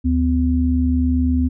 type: tone pair together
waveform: sine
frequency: 75.23 / 253.4 Hz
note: D2 / B3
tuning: +42 / +45 cents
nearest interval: octave + major sixth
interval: 2103 cents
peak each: -17 dBFS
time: 0.04-1.49 s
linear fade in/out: 20 ms
effects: none